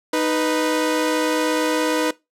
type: tone pair together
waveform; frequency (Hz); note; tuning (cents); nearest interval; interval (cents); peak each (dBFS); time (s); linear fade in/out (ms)
sawtooth; 310.2 / 493.9; D#4 / B4; -5 / 0; minor sixth; 805; -17; 0.13-2.11; 5
effects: noise-tail reverb RT60 0.2 s tail -20 dB re dry + low-pass 12000 Hz 12 dB/octave